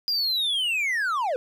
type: linear sweep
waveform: triangle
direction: down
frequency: 4905 to 473.1 Hz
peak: -21 dBFS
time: 0.08-1.36 s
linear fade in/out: 0 ms
effects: none